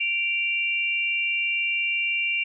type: tone pair together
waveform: sine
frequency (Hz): 2349 / 2775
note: D7 / F7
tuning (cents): 0 / -12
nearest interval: minor third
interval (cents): 288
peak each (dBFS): -25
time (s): 0-2.44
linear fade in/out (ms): 10
effects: none